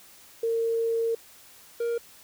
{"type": "tone pair in turn", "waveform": ["sine", "triangle"], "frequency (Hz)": [457.6, 468.8], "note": ["A#4", "A#4"], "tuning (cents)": [-32, 10], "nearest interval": "unison", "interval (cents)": 42, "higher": "second", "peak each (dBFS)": -23, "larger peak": "neither", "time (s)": [[0.43, 1.15], [1.8, 1.98]], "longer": "first", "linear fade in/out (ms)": 5, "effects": ["white hiss -52 dBFS RMS until 2.23 s"]}